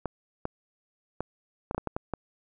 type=clicks; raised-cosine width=1 ms; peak=-16 dBFS; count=9; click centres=0.057 / 0.454 / 1.206 / 1.711 / 1.747 / 1.78 / 1.873 / 1.965 / 2.137 s; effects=none